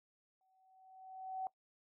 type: tone with exponential growth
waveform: sine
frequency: 756 Hz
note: F#5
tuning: 37 cents sharp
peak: -36 dBFS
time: 0.41-1.47 s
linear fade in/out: 1 ms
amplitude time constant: 230 ms
effects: noise-tail reverb RT60 0.1 s tail -19 dB re dry